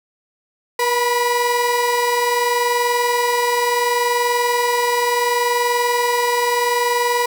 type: tone pair together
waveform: 30% pulse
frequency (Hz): 480 / 980.7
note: B4 / B5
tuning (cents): -49 / -12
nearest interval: octave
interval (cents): 1237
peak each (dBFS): -16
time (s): 0.79-7.26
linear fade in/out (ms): 5
effects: 8-bit